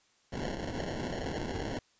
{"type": "noise with sample-and-hold", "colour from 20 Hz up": "violet", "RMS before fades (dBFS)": -36, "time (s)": [0.32, 1.79], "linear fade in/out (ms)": 5, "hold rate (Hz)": 1225, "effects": ["white hiss -68 dBFS RMS until 1.99 s", "resampled to 16000 Hz"]}